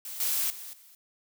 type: noise with level steps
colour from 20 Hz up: blue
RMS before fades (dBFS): -39 / -28 / -42 / -55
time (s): 0.05-0.95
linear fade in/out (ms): 2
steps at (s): 0.2 / 0.5 / 0.73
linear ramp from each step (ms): 2
effects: none

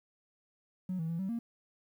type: tone with pitch steps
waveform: triangle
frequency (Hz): 184.4 / 162.2 / 166.9 / 191.2 / 232.9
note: F#3 / E3 / E3 / G3 / A#3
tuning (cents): -6 / -28 / +22 / -43 / -1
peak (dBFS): -29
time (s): 0.89-1.39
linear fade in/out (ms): 5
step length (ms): 100
effects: tanh soft clip ceiling -29 dBFS + 11-bit

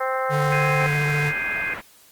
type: harmonic tone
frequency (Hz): 261.6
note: C4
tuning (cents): 0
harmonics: 2 / 3 / 4 / 5 / 6 / 7 / 8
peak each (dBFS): -25 / -28 / -30 / -27 / -32 / -35 / -35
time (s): 0-0.87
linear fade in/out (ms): 10
type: tone with vibrato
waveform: square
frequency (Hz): 147.3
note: D3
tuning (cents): +6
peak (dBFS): -22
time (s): 0.29-1.33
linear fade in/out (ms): 50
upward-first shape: square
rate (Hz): 14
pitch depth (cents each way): 15
type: chord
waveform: sine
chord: Ab major seventh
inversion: third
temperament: equal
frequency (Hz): 1568 / 1661.2 / 2093 / 2489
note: G6 / Ab6 / C7 / Eb7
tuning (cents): 0 / 0 / 0 / 0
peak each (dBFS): -30 / -31 / -27 / -29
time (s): 0.52-1.74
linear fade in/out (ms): 2
type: low-pass noise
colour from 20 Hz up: white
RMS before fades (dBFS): -35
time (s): 0.8-1.81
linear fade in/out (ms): 5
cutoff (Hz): 2200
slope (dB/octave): 24
effects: white hiss -52 dBFS RMS until 2.11 s + Opus 32 kbps

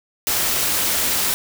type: noise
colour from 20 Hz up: white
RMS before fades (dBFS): -20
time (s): 0.27-1.34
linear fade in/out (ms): 0
effects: none

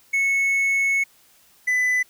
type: tone pair in turn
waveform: triangle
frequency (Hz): 2201 / 1999.9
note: C#7 / B6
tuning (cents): -13 / +21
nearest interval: major second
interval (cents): 166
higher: first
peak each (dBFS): -16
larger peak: neither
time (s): 0.13-1.04 / 1.67-2.03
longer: first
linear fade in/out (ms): 10
effects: white hiss -56 dBFS RMS until 2.09 s

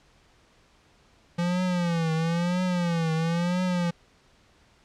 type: tone with vibrato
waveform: square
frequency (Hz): 171.3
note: F3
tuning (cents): -33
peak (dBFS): -24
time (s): 1.38-3.91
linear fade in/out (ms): 10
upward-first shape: triangle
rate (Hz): 1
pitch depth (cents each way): 130
effects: pink hiss -60 dBFS RMS until 4.84 s + low-pass 6000 Hz 12 dB/octave

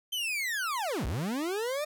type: linear two-way sweep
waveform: 40% pulse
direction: down then up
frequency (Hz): 3136 to 48.14 to 618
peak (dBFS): -29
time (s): 0.12-1.85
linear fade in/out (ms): 10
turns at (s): 1.06
effects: none

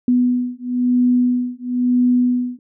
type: beating tone pair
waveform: sine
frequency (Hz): 246.9 / 247.9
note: B3 / B3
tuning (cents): 0 / +7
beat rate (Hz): 1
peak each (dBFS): -17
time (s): 0.08-2.59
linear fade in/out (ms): 2
effects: none

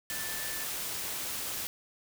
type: tone in noise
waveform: sine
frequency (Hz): 1760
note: A6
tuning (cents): 0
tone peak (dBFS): -42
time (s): 0.1-0.64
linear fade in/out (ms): 0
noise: white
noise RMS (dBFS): -36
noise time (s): 0.1-1.67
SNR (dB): -9
effects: none

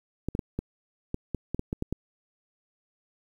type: clicks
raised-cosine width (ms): 3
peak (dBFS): -16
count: 11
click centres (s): 0.286 / 0.351 / 0.392 / 0.59 / 1.144 / 1.347 / 1.546 / 1.594 / 1.729 / 1.824 / 1.926
effects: 9-bit

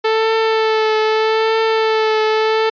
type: tone with vibrato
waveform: sawtooth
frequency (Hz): 440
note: A4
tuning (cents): 0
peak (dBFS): -9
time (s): 0.04-2.7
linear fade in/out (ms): 10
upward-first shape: triangle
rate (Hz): 0.8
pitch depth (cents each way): 26
effects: resampled to 11025 Hz

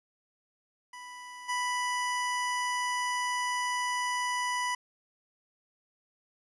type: tone with level steps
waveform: 25% pulse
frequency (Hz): 987.8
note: B5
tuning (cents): 0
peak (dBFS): -39 / -25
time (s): 0.93-4.75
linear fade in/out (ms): 5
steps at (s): 1.48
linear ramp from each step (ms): 20
effects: resampled to 24000 Hz + 11-bit

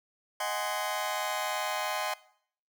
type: chord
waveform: sawtooth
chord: Ab dominant seventh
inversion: second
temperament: just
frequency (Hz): 623 / 747.5 / 830.6 / 1038.3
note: Eb5 / Gb5 / Ab5 / C6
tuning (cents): +2 / +17 / 0 / -14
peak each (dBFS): -32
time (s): 0.4-2.14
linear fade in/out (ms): 5
effects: noise-tail reverb RT60 0.6 s tail -20 dB re dry

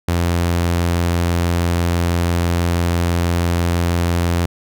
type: tone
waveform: sawtooth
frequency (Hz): 86.1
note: F2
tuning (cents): -24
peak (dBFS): -11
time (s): 0.08-4.46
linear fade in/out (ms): 5
effects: none

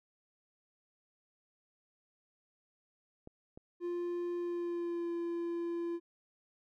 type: clicks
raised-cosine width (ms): 2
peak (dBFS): -35 / -36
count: 2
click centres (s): 3.274 / 3.575
type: tone with pitch glide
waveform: triangle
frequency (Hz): 349.2 to 341.2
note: F4 to F4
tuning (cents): 0 to -40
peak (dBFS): -32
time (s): 3.8-6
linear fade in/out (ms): 50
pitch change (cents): -40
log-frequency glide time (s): 4.37-5.12
effects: none

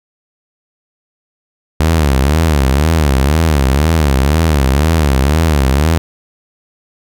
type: tone with vibrato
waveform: sawtooth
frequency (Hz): 73.42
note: D2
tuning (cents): 0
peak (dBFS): -5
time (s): 1.8-5.98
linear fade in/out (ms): 0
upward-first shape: sine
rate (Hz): 2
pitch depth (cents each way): 200
effects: none

